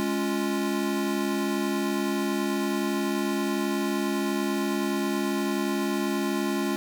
square chord, Db major, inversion second, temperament equal, 207.7 / 277.2 / 349.2 Hz, Ab3 / Db4 / F4, 0 / 0 / 0 cents, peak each -30 dBFS, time 0-6.76 s, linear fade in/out 0 ms, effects none

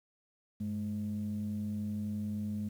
sine tone pair together, 99.17 / 210 Hz, G2 / G#3, +21 / +19 cents, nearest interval octave + minor second, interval 1298 cents, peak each -38 / -33 dBFS, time 0.6-2.69 s, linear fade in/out 10 ms, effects tanh soft clip ceiling -29 dBFS + 10-bit

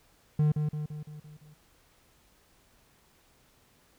triangle tone with echo, 150.9 Hz, D3, 47 cents sharp, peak -19 dBFS, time 0.39-0.52 s, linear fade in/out 5 ms, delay 170 ms, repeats 6, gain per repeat -5 dB, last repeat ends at 1.54 s, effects pink hiss -64 dBFS RMS until 3.98 s

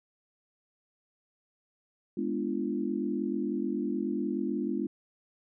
sine chord, G# diminished seventh, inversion none, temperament equal with one note detuned, 207.7 / 246.9 / 293.7 / 343.2 Hz, G#3 / B3 / D4 / F4, 0 / 0 / 0 / -30 cents, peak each -34 dBFS, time 2.17-4.87 s, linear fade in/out 5 ms, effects none

